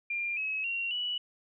sine tone with pitch steps, 2394 / 2566 / 2750 / 2947 Hz, D7 / E7 / F7 / F#7, +33 / -47 / -27 / -8 cents, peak -30 dBFS, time 0.1-1.18 s, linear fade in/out 5 ms, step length 270 ms, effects none

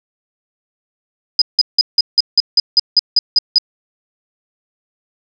sine tone bursts, 4978 Hz, D#8, in tune, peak -6 dBFS, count 12, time 1.39-3.584 s, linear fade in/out 2 ms, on 27 ms, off 170 ms, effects none

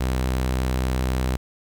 sawtooth tone, 63.9 Hz, C2, 40 cents flat, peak -17 dBFS, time 0-1.37 s, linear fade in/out 10 ms, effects 9-bit

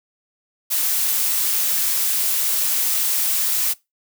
blue noise, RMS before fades -20 dBFS, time 0.7-3.74 s, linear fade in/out 20 ms, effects noise-tail reverb RT60 0.2 s tail -21 dB re dry

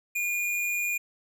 square tone, 2429 Hz, D#7, 42 cents flat, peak -27 dBFS, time 0.15-0.98 s, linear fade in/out 10 ms, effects none

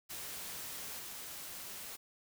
white noise with level steps, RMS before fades -44 / -46 dBFS, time 0.09-1.97 s, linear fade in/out 20 ms, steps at 0.99 s, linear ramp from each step 5 ms, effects none

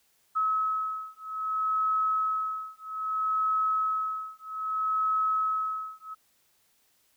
sine beating tone pair, 1286 / 1286.62 Hz, E6 / E6, -43 / -42 cents, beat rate 0.62 Hz, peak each -29 dBFS, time 0.35-6.15 s, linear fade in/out 20 ms, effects white hiss -68 dBFS RMS until 7.16 s

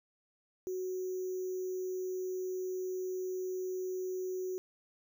sine tone with sample-and-hold, 370 Hz, F#4, in tune, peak -34 dBFS, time 0.67-4.58 s, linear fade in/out 0 ms, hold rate 6300 Hz, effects none

